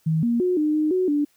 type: tone with pitch steps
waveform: sine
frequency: 159.3 / 235.7 / 362.9 / 303.4 / 306.7 / 369.5 / 292.4 Hz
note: D#3 / A#3 / F#4 / D#4 / D#4 / F#4 / D4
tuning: +41 / +19 / -34 / -44 / -25 / -2 / -7 cents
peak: -18 dBFS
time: 0.06-1.25 s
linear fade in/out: 10 ms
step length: 170 ms
effects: white hiss -63 dBFS RMS until 1.36 s